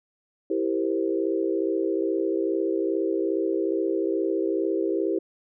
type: chord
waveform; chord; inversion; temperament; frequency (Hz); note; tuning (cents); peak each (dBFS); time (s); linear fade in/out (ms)
sine; C dominant seventh; first; equal; 329.6 / 392 / 466.2 / 523.3; E4 / G4 / Bb4 / C5; 0 / 0 / 0 / 0; -26 / -26 / -31 / -32; 0.5-5.19; 5
effects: none